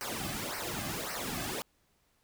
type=noise with flanger; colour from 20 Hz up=pink; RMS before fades=-37 dBFS; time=0.01-1.62 s; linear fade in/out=0 ms; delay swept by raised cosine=0.28 to 2.18 ms; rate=1.8 Hz; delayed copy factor=-0.85; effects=pink hiss -72 dBFS RMS until 2.23 s